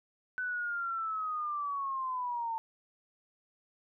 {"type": "linear sweep", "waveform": "sine", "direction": "down", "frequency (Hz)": [1508, 894], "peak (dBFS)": -32, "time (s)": [0.38, 2.58], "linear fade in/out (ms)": 0, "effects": []}